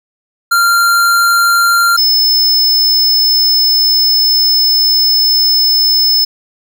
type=tone pair in turn; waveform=square; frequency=1386 / 5233 Hz; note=F6 / E8; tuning=-14 / -14 cents; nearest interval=octave + major seventh; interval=2300 cents; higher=second; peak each=-8 dBFS; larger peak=neither; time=0.51-1.97 / 1.97-6.25 s; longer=second; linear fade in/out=10 ms; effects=none